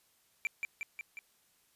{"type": "tone with echo", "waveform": "triangle", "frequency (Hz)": 2349, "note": "D7", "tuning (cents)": 0, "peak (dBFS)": -28, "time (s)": [0.45, 0.47], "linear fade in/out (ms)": 0, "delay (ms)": 180, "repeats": 4, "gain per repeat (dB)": -3, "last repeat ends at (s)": 1.19, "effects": ["white hiss -70 dBFS RMS until 1.75 s", "resampled to 32000 Hz"]}